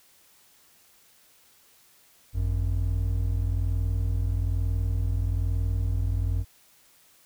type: tone pair together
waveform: triangle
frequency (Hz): 51.09 / 92.2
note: G#1 / F#2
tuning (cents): -28 / -6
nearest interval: minor seventh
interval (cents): 1022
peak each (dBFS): -24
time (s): 2.33-6.45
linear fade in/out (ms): 50
effects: white hiss -59 dBFS RMS until 7.25 s